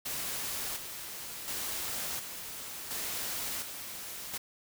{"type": "noise with tremolo", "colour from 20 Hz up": "white", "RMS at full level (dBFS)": -36, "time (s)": [0.05, 4.38], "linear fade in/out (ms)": 10, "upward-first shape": "square", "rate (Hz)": 0.7, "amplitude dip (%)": 50, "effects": []}